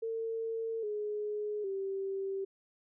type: tone with pitch steps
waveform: sine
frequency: 451.9 / 419.2 / 388.9 Hz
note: A4 / G#4 / G4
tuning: +46 / +16 / -14 cents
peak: -33 dBFS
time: 0.02-2.45 s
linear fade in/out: 10 ms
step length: 810 ms
effects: none